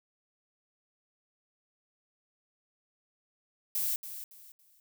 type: noise with echo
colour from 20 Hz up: violet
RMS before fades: -31 dBFS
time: 3.75-3.96 s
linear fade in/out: 2 ms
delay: 280 ms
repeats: 3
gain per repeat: -11 dB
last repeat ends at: 4.8 s
effects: none